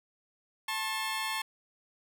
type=tone pair together; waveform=15% pulse; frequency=880 / 1076.7 Hz; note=A5 / C6; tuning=0 / +49 cents; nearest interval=minor third; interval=349 cents; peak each=-28 dBFS; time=0.68-1.42 s; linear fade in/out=5 ms; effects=none